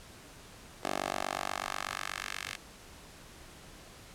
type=tone with high-pass filter sweep; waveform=10% pulse; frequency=48.22 Hz; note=G1; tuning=28 cents flat; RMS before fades=-37 dBFS; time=0.83-2.56 s; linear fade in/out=10 ms; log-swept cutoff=470 to 2100 Hz; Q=1.3; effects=pink hiss -52 dBFS RMS until 4.14 s + low-pass 11000 Hz 12 dB/octave